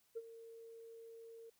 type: tone with ADSR envelope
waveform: sine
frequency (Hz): 456.8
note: A#4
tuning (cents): -35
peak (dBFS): -38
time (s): 0.15-1.5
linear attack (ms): 21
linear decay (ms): 39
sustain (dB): -14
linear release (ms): 8
effects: tanh soft clip ceiling -35 dBFS + white hiss -75 dBFS RMS until 1.59 s